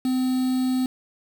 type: tone with quantisation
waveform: triangle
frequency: 256.6 Hz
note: C4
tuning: 34 cents flat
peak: -18 dBFS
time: 0.05-0.86 s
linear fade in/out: 2 ms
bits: 6
effects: none